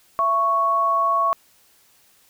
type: tone pair together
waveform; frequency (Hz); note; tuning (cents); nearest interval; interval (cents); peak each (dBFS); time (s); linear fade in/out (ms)
sine; 670.6 / 1109; E5 / C#6; +30 / 0; major sixth; 870; -25 / -17; 0.19-1.33; 0
effects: white hiss -57 dBFS RMS until 2.29 s